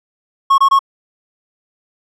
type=tone bursts; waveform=triangle; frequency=1094 Hz; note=C#6; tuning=23 cents flat; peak=-5 dBFS; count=3; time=0.5-0.792 s; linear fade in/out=10 ms; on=82 ms; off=23 ms; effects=none